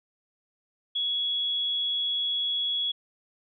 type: tone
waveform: sine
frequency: 3356 Hz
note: G#7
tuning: 17 cents sharp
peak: -25 dBFS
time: 0.95-2.92 s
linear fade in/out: 10 ms
effects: none